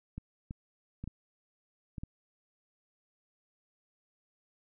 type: clicks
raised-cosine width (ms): 5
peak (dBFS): -27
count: 6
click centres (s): 0.18 / 0.509 / 1.04 / 1.076 / 1.982 / 2.035
effects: none